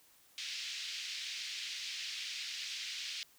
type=band-pass noise; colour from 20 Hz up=white; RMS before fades=-42 dBFS; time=0.38-3.23 s; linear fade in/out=0 ms; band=2200 to 5100 Hz; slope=24 dB/octave; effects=white hiss -65 dBFS RMS until 3.38 s